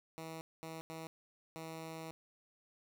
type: tone bursts at uneven times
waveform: 10% pulse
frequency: 161.5 Hz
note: E3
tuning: 35 cents flat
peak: -36 dBFS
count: 4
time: 0.18-0.41 / 0.63-0.81 / 0.9-1.07 / 1.56-2.11 s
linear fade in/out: 0 ms
effects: none